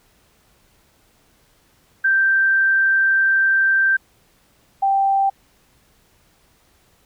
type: tone pair in turn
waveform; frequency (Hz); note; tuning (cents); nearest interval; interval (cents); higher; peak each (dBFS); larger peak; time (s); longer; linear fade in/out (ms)
sine; 1568 / 784; G6 / G5; 0 / 0; octave; 1200; first; -13 / -14; first; 2.04-3.97 / 4.82-5.3; first; 10
effects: pink hiss -58 dBFS RMS until 7.05 s